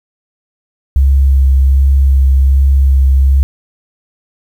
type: tone with vibrato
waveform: sine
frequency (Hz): 67.5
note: C#2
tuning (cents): -45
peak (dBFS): -5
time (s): 0.96-3.43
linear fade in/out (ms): 0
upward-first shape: sine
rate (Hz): 1.3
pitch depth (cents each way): 18
effects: 7-bit